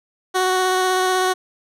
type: tone with vibrato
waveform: 15% pulse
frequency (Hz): 371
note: F#4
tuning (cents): +5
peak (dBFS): -10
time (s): 0.34-1.34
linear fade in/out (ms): 20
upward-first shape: square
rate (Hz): 16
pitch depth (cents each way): 9
effects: low-pass 12000 Hz 12 dB/octave